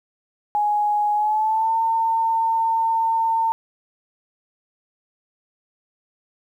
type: tone with pitch glide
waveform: sine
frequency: 834 to 904.2 Hz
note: G#5 to A5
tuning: +7 to +47 cents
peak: -17 dBFS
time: 0.55-3.52 s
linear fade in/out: 0 ms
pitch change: +140 cents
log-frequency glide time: 1.14-1.75 s
effects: 9-bit